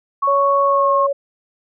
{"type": "tone with pitch glide", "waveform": "sine", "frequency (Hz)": [1108.7, 1082.1], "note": ["C#6", "C#6"], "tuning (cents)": [0, -42], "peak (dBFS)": -14, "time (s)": [0.22, 1.07], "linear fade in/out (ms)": 10, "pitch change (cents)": -42, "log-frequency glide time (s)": [0.63, 0.91]}
{"type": "tone", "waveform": "sine", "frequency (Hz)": 560, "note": "C#5", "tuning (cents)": 18, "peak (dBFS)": -16, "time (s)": [0.27, 1.13], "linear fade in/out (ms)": 10}
{"effects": []}